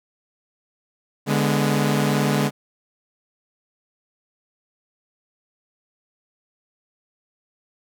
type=chord; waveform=sawtooth; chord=G# diminished; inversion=second; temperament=equal with one note detuned; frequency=145.99 / 207.7 / 246.9 Hz; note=D3 / G#3 / B3; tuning=-10 / 0 / 0 cents; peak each=-17 / -18 / -22 dBFS; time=1.26-2.51 s; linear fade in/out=50 ms; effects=none